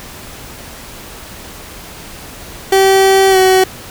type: tone with pitch glide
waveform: 30% pulse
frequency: 385.9 to 376 Hz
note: G4 to F#4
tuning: -27 to +28 cents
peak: -4 dBFS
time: 2.72-3.64 s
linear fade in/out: 5 ms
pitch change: -45 cents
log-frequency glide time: 3.3-3.37 s
effects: pink hiss -32 dBFS RMS until 3.9 s